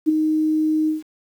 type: tone with ADSR envelope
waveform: sine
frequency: 311.1 Hz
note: D#4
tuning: in tune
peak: -10 dBFS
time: 0.06-1.03 s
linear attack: 29 ms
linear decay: 12 ms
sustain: -6 dB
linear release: 150 ms
effects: 8-bit